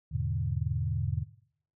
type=chord; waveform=sine; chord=E dominant seventh; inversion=none; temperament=equal; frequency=82.41 / 103.83 / 123.47 / 146.83 Hz; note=E2 / G#2 / B2 / D3; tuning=0 / 0 / 0 / 0 cents; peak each=-34 dBFS; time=0.11-1.24 s; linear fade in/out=20 ms; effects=noise-tail reverb RT60 0.6 s tail -18 dB re dry